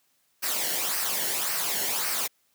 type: noise with flanger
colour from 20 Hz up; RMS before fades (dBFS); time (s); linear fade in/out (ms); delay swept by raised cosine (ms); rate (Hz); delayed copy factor
white; -28; 0.42-2.28; 20; 0.28 to 0.83; 1.8; -0.6
effects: white hiss -69 dBFS RMS until 2.54 s + high-pass 100 Hz 12 dB/octave